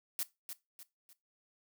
blue noise with echo, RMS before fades -35 dBFS, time 0.19-0.23 s, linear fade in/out 0 ms, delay 300 ms, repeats 3, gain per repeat -8 dB, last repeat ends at 1.13 s, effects noise-tail reverb RT60 0.2 s tail -17 dB re dry

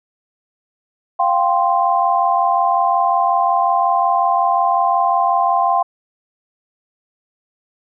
sine chord, F suspended second, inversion none, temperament equal, 698.5 / 784 / 1046.5 Hz, F5 / G5 / C6, 0 / 0 / 0 cents, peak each -17 dBFS, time 1.19-5.83 s, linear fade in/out 10 ms, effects none

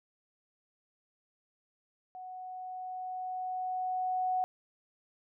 sine tone with level ramp, 740 Hz, F#5, in tune, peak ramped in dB -42 to -27 dBFS, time 2.15-4.44 s, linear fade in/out 0 ms, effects none

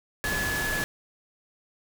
sine tone in noise, 1707 Hz, G#6, 47 cents sharp, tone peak -28 dBFS, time 0.24-0.84 s, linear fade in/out 0 ms, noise pink, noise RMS -31 dBFS, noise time 0.24-0.84 s, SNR 0 dB, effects none

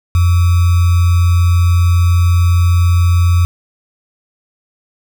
sine tone with sample-and-hold, 87.31 Hz, F2, in tune, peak -7 dBFS, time 0.15-3.45 s, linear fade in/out 0 ms, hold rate 1225 Hz, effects none

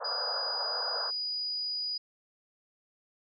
pink band-pass noise, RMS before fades -38 dBFS, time 0-1.11 s, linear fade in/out 20 ms, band 470 to 1600 Hz, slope 96 dB/octave
sine tone, 4922 Hz, D#8, 20 cents flat, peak -31 dBFS, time 0.04-1.98 s, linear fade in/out 10 ms
effects none

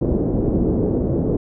white low-pass noise, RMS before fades -19 dBFS, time 0.01-1.37 s, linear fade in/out 10 ms, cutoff 420 Hz, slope 24 dB/octave, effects none

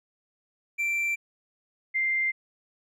triangle / sine tone pair in turn, 2349 / 2094 Hz, D7 / C7, 0 / +1 cents, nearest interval major second, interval 199 cents, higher first, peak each -23 dBFS, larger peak neither, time 0.78-1.16 / 1.94-2.32 s, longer neither, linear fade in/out 20 ms, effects none

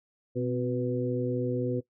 harmonic tone with a mistuned harmonic, 123.47 Hz, B2, in tune, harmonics 1 / 2 / 3 / 4, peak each -32 / -32 / -32 / -32 dBFS, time 0.35-1.81 s, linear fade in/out 20 ms, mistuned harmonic 2, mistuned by +54 cents, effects noise-tail reverb RT60 0.1 s tail -18 dB re dry

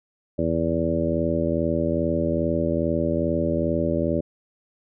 harmonic tone with a mistuned harmonic, 82.41 Hz, E2, in tune, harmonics 1 / 2 / 3 / 4 / 5 / 6 / 7, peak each -30 / -28 / -27 / -27 / -31 / -31 / -26 dBFS, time 0.38-4.21 s, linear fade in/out 10 ms, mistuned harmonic 1, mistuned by +17 cents, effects none

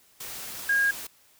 sine tone in noise, 1630 Hz, G#6, 33 cents flat, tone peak -20 dBFS, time 0.69-0.91 s, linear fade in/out 5 ms, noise white, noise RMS -38 dBFS, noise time 0.2-1.07 s, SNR +15 dB, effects white hiss -60 dBFS RMS until 1.39 s

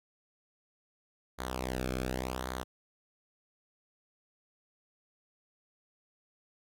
sawtooth tone with flanger, 63.6 Hz, C2, 48 cents flat, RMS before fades -36 dBFS, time 1.38-2.64 s, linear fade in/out 20 ms, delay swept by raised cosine 0.37 to 1.06 ms, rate 0.89 Hz, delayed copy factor -0.75, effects AAC 64 kbps

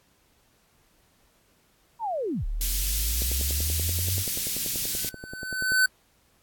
sine linear two-way sweep, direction down then up, 964 to 34.65 to 96.3 Hz, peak -26 dBFS, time 1.99-4.25 s, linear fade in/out 50 ms, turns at 2.45 s
white band-stop noise, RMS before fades -29 dBFS, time 2.61-5.09 s, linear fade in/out 0 ms, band 200 to 3200 Hz, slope 12 dB/octave
click train, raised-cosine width 2 ms, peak -24 dBFS, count 27, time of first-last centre 3.22-5.72 s, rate 10.4 Hz
square tone with exponential growth, 1516 Hz, F#6, 42 cents sharp, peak -17 dBFS, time 4.89-5.86 s, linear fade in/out 5 ms, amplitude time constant 210 ms
effects pink hiss -64 dBFS RMS until 6.42 s + AAC 64 kbps

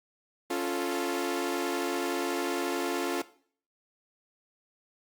sawtooth chord, Db augmented, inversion none, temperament equal, 277.2 / 349.2 / 440 Hz, Db4 / F4 / A4, 0 / 0 / 0 cents, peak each -30 / -27 / -31 dBFS, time 0.5-3.22 s, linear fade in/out 5 ms, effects noise-tail reverb RT60 0.5 s tail -17 dB re dry + Opus 32 kbps

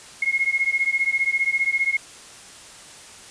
sine beating tone pair, 2153 / 2168 Hz, C7 / C#7, +49 / -39 cents, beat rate 15 Hz, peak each -22 dBFS, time 0.22-1.97 s, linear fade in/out 5 ms, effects white hiss -43 dBFS RMS until 3.3 s + resampled to 22050 Hz

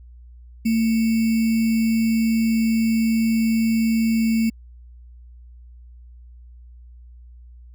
sine tone with sample-and-hold, 225.3 Hz, A3, 41 cents sharp, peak -16 dBFS, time 0.65-4.5 s, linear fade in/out 10 ms, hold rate 2450 Hz, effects added 60 Hz sine -41 dBFS peak until 7.74 s

